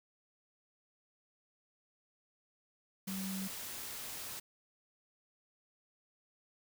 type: tone in noise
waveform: sine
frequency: 191.6 Hz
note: G3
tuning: 39 cents flat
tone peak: -38 dBFS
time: 3.07-3.48 s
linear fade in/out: 10 ms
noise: white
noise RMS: -44 dBFS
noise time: 3.07-4.4 s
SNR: +3 dB
effects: none